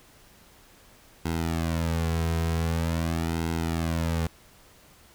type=tone with flanger; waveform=sawtooth; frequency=82.41 Hz; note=E2; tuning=in tune; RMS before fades=-27 dBFS; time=1.25-4.27 s; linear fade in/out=5 ms; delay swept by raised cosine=1.7 to 3.5 ms; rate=0.45 Hz; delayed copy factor=-0.85; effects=pink hiss -55 dBFS RMS until 5.14 s

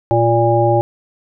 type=harmonic tone; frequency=116.54 Hz; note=A#2; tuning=in tune; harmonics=1 / 3 / 5 / 7; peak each=-16 / -16 / -16 / -16 dBFS; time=0.11-0.81 s; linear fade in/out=0 ms; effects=none

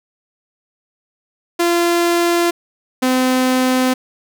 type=tone pair in turn; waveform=sawtooth; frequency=343.7 / 256.4 Hz; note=F4 / C4; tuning=-28 / -35 cents; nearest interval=perfect fourth; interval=507 cents; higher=first; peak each=-9 dBFS; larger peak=neither; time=1.59-2.51 / 3.02-3.94 s; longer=neither; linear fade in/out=10 ms; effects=none

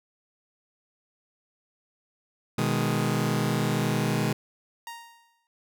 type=chord; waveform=sawtooth; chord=G# minor; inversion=first; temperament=just; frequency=124.59 / 155.74 / 207.7 Hz; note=B2 / D#3 / G#3; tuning=+16 / +2 / 0 cents; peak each=-24 dBFS; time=2.58-4.33 s; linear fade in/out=5 ms
type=tone with exponential decay; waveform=sawtooth; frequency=932.3 Hz; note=A#5; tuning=in tune; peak=-31 dBFS; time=4.87-5.47 s; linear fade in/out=1 ms; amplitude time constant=130 ms
effects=none

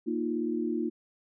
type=chord; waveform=sine; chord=Bb suspended fourth; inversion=none; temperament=just; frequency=233.1 / 310.8 / 349.6 Hz; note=Bb3 / Eb4 / F4; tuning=0 / -2 / +2 cents; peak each=-32 dBFS; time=0.06-0.9 s; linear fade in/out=20 ms; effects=none

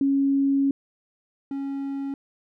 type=tone pair in turn; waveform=sine / triangle; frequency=275.8 / 275.8 Hz; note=C#4 / C#4; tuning=-9 / -9 cents; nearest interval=unison; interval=0 cents; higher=neither; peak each=-18 / -25 dBFS; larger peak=first; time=0.01-0.71 / 1.51-2.14 s; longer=first; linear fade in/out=2 ms; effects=none

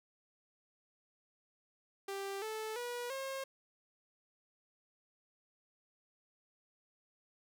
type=tone with pitch steps; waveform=sawtooth; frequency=393.5 / 436.6 / 484.5 / 537.5 Hz; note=G4 / A4 / B4 / C5; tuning=+7 / -13 / -33 / +47 cents; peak=-35 dBFS; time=2.08-3.44 s; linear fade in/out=5 ms; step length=340 ms; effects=none

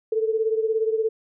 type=beating tone pair; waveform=sine; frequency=438.8 / 455.8 Hz; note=A4 / A#4; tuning=-5 / -39 cents; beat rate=17 Hz; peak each=-21 / -26 dBFS; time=0.12-1.09 s; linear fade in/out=5 ms; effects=none

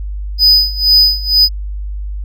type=tone with tremolo; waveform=triangle; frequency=4990 Hz; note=D#8; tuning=4 cents sharp; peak=-3 dBFS; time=0.38-1.49 s; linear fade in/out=50 ms; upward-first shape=sine; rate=2.1 Hz; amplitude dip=90%; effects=added 50 Hz sine -19 dBFS peak until 2.24 s

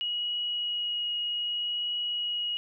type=tone with vibrato; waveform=sine; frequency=2900 Hz; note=F#7; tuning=35 cents flat; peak=-28 dBFS; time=0.01-2.57 s; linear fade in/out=0 ms; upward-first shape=triangle; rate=0.64 Hz; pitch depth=8 cents each way; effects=none

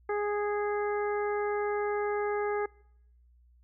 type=harmonic tone; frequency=413.8 Hz; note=G#4; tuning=6 cents flat; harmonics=1 / 2 / 3 / 4 / 5; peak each=-29 / -35 / -39 / -41 / -43 dBFS; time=0.09-2.66 s; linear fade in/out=5 ms; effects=noise-tail reverb RT60 0.8 s tail -25 dB re dry + added 60 Hz sine -58 dBFS peak until 3.63 s

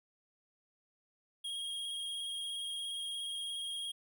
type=tone with vibrato; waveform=square; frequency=3262 Hz; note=G#7; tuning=32 cents flat; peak=-38 dBFS; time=1.44-3.92 s; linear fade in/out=10 ms; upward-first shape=square; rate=17 Hz; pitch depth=17 cents each way; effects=none

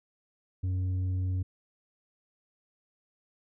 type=tone with tanh clipping; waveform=triangle; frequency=92.5 Hz; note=F#2; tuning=in tune; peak=-28 dBFS; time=0.63-1.43 s; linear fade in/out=10 ms; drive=9 dB; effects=none

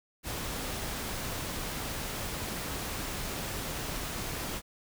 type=noise; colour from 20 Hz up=pink; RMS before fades=-36 dBFS; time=0.23-4.62 s; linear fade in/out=50 ms; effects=none

